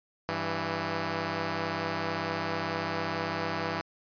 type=tone pair together; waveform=5% pulse; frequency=98 / 164.81 Hz; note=G2 / E3; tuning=0 / 0 cents; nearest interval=major sixth; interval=900 cents; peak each=-23 / -20 dBFS; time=0.29-3.81 s; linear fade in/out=0 ms; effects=resampled to 11025 Hz